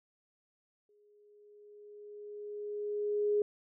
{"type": "tone with exponential growth", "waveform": "sine", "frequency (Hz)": 415.3, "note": "G#4", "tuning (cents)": 0, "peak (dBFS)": -25, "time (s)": [0.89, 3.42], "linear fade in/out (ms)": 2, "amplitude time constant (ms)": 550, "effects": []}